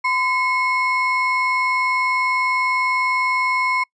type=ring-modulated tone; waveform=triangle; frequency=1600 Hz; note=G6; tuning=35 cents sharp; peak=-12 dBFS; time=0.04-3.84 s; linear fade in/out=10 ms; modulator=580 Hz; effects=noise-tail reverb RT60 0.1 s tail -26 dB re dry + resampled to 22050 Hz